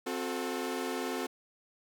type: chord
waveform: sawtooth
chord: F# diminished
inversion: second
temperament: equal with one note detuned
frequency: 261.6 / 361.5 / 440 Hz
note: C4 / F#4 / A4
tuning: 0 / -40 / 0 cents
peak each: -33 / -33 / -34 dBFS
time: 0.06-1.27 s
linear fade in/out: 10 ms
effects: none